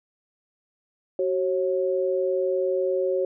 sine tone pair together, 376.1 / 544.4 Hz, F#4 / C#5, +28 / -31 cents, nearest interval tritone, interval 641 cents, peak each -24 dBFS, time 1.19-3.25 s, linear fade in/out 2 ms, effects none

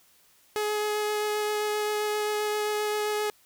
sawtooth tone with vibrato, 421.6 Hz, G#4, 26 cents sharp, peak -22 dBFS, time 0.56-3.3 s, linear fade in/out 0 ms, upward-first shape sine, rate 7.6 Hz, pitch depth 8 cents each way, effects white hiss -61 dBFS RMS until 3.45 s

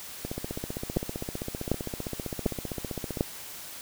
two click trains, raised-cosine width 2 ms, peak -10 / -19 dBFS, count 4 / 46, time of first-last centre 0.97-3.209 / 0.25-3.172 s, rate 1.34 / 15.4 Hz, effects white hiss -42 dBFS RMS until 3.81 s

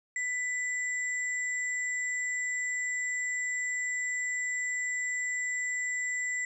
sine tone pair together, 1987 / 7502 Hz, B6 / A#8, +10 / +10 cents, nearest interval octave + major seventh, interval 2300 cents, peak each -30 / -38 dBFS, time 0.16-6.45 s, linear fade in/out 2 ms, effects none

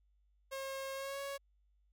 sawtooth tone with pitch glide, 539 to 556.1 Hz, C#5 to C#5, -49 to +5 cents, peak -36 dBFS, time 0.51-1.38 s, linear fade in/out 20 ms, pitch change +54 cents, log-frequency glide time 0.94-1.2 s, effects added 50 Hz sine -69 dBFS peak until 1.92 s

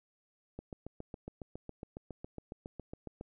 click train, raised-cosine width 2 ms, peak -29 dBFS, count 20, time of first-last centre 0.59-3.211 s, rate 7.25 Hz, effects none

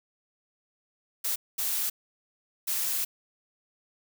blue noise bursts at uneven times, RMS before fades -29 dBFS, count 3, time 1.24-1.36 / 1.58-1.9 / 2.67-3.05 s, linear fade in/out 10 ms, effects none

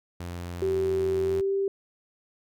sawtooth tone, 87.31 Hz, F2, in tune, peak -30 dBFS, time 0.2-1.41 s, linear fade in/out 5 ms
sine tone with pitch glide, 383.4 to 392.8 Hz, G4 to G4, -38 to +4 cents, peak -23 dBFS, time 0.62-1.68 s, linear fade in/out 2 ms, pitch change +42 cents, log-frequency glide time 1.2-1.53 s
effects none

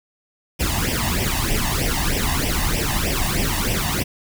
pink noise with flanger, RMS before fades -21 dBFS, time 0.59-4.04 s, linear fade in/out 20 ms, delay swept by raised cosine 0.36 to 1.11 ms, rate 3.2 Hz, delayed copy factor +0.8, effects none

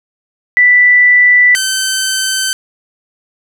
sine / 10% pulse tone pair in turn, 1975.5 / 1539.5 Hz, B6 / G6, 0 / -32 cents, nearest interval major third, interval 432 cents, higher first, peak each -4 dBFS, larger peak neither, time 0.57-1.55 / 1.55-2.53 s, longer neither, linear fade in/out 0 ms, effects none

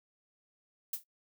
violet noise with exponential decay, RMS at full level -30 dBFS, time 0.93-1.04 s, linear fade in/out 5 ms, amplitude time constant 23 ms, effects noise-tail reverb RT60 0.1 s tail -23 dB re dry

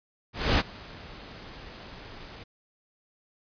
pink noise with ADSR envelope, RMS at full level -21 dBFS, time 0.33-2.44 s, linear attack 260 ms, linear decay 33 ms, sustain -23 dB, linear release 11 ms, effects resampled to 11025 Hz

